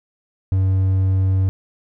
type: tone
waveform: triangle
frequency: 95 Hz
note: F#2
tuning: 46 cents sharp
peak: -12 dBFS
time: 0.52-1.49 s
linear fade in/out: 0 ms
effects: none